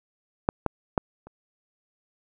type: clicks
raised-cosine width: 1 ms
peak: -6 / -9 / -7 / -30 dBFS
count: 4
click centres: 0.489 / 0.663 / 0.978 / 1.27 s
effects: none